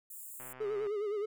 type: high-pass noise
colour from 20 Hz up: white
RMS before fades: -47 dBFS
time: 0.1-0.53 s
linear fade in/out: 5 ms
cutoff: 7100 Hz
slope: 96 dB/octave
type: click train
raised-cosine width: 0.5 ms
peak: -35 dBFS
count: 61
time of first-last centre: 0.4-0.869 s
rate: 128 Hz
type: tone with vibrato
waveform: triangle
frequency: 415.8 Hz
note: G#4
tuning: 2 cents sharp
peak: -30 dBFS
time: 0.6-1.26 s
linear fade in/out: 10 ms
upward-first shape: sine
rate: 9.7 Hz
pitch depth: 76 cents each way
effects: none